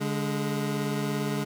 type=tone pair together; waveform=25% pulse; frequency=144.26 / 207.7 Hz; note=D3 / G#3; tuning=-31 / 0 cents; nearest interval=tritone; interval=631 cents; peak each=-26 dBFS; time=0-1.45 s; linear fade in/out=20 ms; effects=none